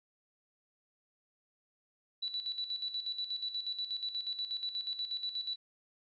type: tone with tremolo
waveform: sine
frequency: 3951 Hz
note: B7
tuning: in tune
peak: -33 dBFS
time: 2.22-5.56 s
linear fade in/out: 10 ms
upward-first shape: square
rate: 8.3 Hz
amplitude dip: 65%
effects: resampled to 11025 Hz + 12-bit